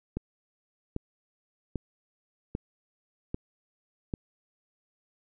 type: click train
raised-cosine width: 3 ms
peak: -18 dBFS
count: 6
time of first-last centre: 0.17-4.138 s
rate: 1.26 Hz
effects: none